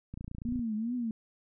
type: click train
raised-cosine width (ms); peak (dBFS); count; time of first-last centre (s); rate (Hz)
5; -28; 14; 0.14-0.593; 28.7
type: tone with vibrato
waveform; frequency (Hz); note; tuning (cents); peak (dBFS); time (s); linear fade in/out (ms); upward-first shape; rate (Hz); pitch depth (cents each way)
sine; 230; A#3; -23; -30; 0.45-1.11; 2; triangle; 2.5; 160
effects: none